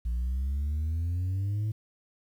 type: exponential sweep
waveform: sine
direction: up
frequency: 57.4 to 110 Hz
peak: -24 dBFS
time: 0.05-1.72 s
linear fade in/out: 10 ms
effects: tanh soft clip ceiling -26 dBFS + 10-bit